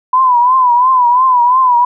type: tone with vibrato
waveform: sine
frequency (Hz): 1000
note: B5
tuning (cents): +21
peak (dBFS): -6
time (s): 0.13-1.85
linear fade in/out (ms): 5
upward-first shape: triangle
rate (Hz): 2.9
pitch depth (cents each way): 100
effects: none